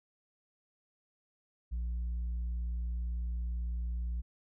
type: tone with tanh clipping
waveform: sine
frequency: 59 Hz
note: A#1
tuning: 22 cents sharp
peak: -33 dBFS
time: 1.71-4.22 s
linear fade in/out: 20 ms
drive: 2 dB
effects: none